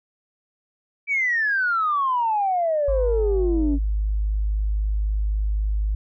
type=exponential sweep; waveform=sine; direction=down; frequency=2325 to 274.4 Hz; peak=-18 dBFS; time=1.07-3.79 s; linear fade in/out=50 ms
type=tone; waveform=sine; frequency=51.91 Hz; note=G#1; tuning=in tune; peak=-19 dBFS; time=2.88-5.95 s; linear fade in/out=5 ms
effects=tanh soft clip ceiling -13 dBFS